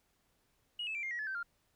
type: tone with pitch steps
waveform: sine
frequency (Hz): 2895 / 2609 / 2351 / 2119 / 1910 / 1721.4 / 1551.4 / 1398.2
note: F#7 / E7 / D7 / C7 / A#6 / A6 / G6 / F6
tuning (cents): -38 / -18 / +1 / +21 / +42 / -38 / -18 / +2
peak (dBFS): -35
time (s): 0.79-1.43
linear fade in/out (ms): 5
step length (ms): 80
effects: tanh soft clip ceiling -31 dBFS + pink hiss -75 dBFS RMS until 1.75 s